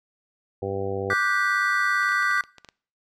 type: harmonic tone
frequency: 98 Hz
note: G2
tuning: in tune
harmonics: 1 / 2 / 3 / 4 / 5 / 6 / 7 / 8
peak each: -33 / -38 / -38 / -30 / -30 / -41 / -39 / -38 dBFS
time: 0.62-1.14 s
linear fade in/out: 5 ms
type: chord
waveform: triangle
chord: G major seventh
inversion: second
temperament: just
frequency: 1176 / 1470 / 1568 / 1960 Hz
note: D6 / F#6 / G6 / B6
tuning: +2 / -12 / 0 / -14 cents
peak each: -24 dBFS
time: 1.1-2.41 s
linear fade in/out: 2 ms
type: clicks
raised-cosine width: 0.2 ms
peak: -26 dBFS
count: 10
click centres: 2.032 / 2.09 / 2.122 / 2.226 / 2.312 / 2.379 / 2.438 / 2.583 / 2.647 / 2.688 s
effects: noise-tail reverb RT60 0.5 s tail -23 dB re dry